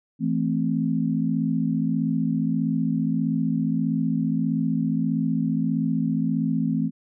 sine chord, A minor, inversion second, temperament equal, 164.81 / 220 / 261.6 Hz, E3 / A3 / C4, 0 / 0 / 0 cents, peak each -25 dBFS, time 0.19-6.91 s, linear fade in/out 50 ms, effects none

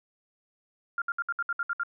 sine tone bursts, 1396.9 Hz, F6, in tune, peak -26 dBFS, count 9, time 0.98-1.834 s, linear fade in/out 2 ms, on 38 ms, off 64 ms, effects none

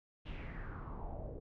brown noise with low-pass filter sweep, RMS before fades -44 dBFS, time 0.25-1.4 s, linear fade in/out 20 ms, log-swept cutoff 3100 to 480 Hz, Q 4.2, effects none

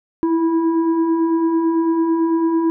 sine tone with frequency modulation, 330 Hz, E4, 2 cents sharp, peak -14 dBFS, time 0.23-2.7 s, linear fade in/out 0 ms, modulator 651 Hz, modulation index 0.51, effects none

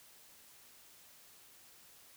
silence, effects white hiss -60 dBFS RMS until 2.16 s

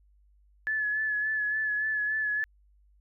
sine tone with vibrato, 1719 Hz, A6, 41 cents flat, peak -26 dBFS, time 0.67-2.44 s, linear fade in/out 0 ms, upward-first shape sine, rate 3.5 Hz, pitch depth 30 cents each way, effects added 50 Hz sine -59 dBFS peak until 3 s

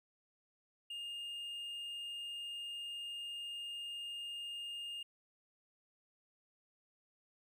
triangle tone, 2827 Hz, F7, 20 cents sharp, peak -40 dBFS, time 0.9-5.03 s, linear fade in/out 5 ms, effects 13-bit

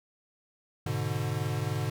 square chord, G# diminished, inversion none, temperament equal, 103.83 / 123.47 / 146.83 Hz, G#2 / B2 / D3, 0 / 0 / 0 cents, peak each -34 dBFS, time 0.86-1.9 s, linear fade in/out 5 ms, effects none

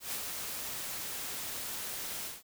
white noise with ADSR envelope, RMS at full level -36 dBFS, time 0-2.43 s, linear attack 120 ms, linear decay 81 ms, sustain -3 dB, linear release 180 ms, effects none

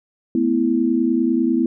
sine chord, A suspended second, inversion none, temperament equal with one note detuned, 220 / 250.1 / 329.6 Hz, A3 / B3 / E4, 0 / +22 / 0 cents, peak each -23 / -18 / -19 dBFS, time 0.35-1.66 s, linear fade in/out 2 ms, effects none

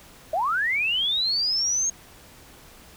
sine linear sweep, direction up, 600 to 6550 Hz, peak -21 dBFS, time 0.33-1.9 s, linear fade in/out 5 ms, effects pink hiss -49 dBFS RMS until 2.96 s

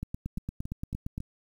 two click trains, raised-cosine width 5 ms, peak -24 / -21 dBFS, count 4 / 11, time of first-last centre 0.38-1.204 / 0.03-1.179 s, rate 3.64 / 8.7 Hz, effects 9-bit

